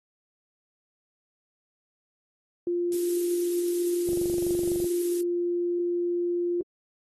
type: tone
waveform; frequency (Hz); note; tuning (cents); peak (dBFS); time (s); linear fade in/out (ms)
sine; 349.2; F4; 0; -24; 2.67-6.61; 2
type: noise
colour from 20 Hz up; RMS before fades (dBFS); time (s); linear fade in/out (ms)
violet; -34; 2.92-5.21; 0
type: click train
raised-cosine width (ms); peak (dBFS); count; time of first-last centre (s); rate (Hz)
2; -24; 19; 4.09-4.843; 23.9
effects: AAC 32 kbps